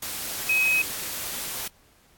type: tone in noise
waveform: sine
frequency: 2541 Hz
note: D#7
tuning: 36 cents sharp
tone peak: -19 dBFS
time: 0.49-0.82 s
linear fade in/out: 5 ms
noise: white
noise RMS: -32 dBFS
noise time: 0.02-1.68 s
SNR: +10 dB
effects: pink hiss -59 dBFS RMS until 2.17 s + AAC 64 kbps